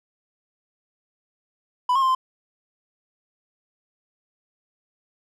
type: tone with pitch steps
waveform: triangle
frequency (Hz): 994 / 1077 / 1049 / 1038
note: B5 / C6 / C6 / C6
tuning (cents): +11 / +50 / +4 / -14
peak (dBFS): -15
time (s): 1.89-2.15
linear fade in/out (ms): 5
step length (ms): 65
effects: none